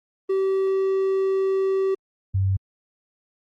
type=tone pair in turn; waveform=triangle / sine; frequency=384.9 / 96.22 Hz; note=G4 / G2; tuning=-32 / -32 cents; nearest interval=2 octaves; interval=2400 cents; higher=first; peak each=-17 / -18 dBFS; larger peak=first; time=0.29-1.95 / 2.34-2.57 s; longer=first; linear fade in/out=10 ms; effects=Opus 24 kbps